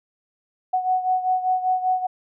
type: beating tone pair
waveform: sine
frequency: 740 / 745.1 Hz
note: F#5 / F#5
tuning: 0 / +12 cents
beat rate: 5.1 Hz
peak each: -20 / -25 dBFS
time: 0.73-2.07 s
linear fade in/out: 10 ms
effects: none